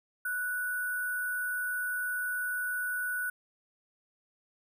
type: tone with sample-and-hold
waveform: sine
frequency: 1478 Hz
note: F#6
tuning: 2 cents flat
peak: -30 dBFS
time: 0.25-3.3 s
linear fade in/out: 5 ms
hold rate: 11025 Hz
effects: none